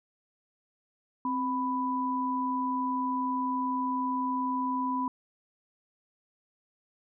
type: tone pair together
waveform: sine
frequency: 261.3 / 992 Hz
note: C4 / B5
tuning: -2 / +7 cents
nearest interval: octave + major seventh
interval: 2309 cents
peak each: -31 / -29 dBFS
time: 1.25-5.08 s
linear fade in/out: 2 ms
effects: none